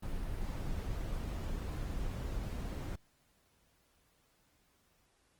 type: noise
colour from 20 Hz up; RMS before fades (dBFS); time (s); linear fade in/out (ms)
brown; -38; 0.02-2.96; 10
effects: pink hiss -72 dBFS RMS until 5.39 s + Opus 24 kbps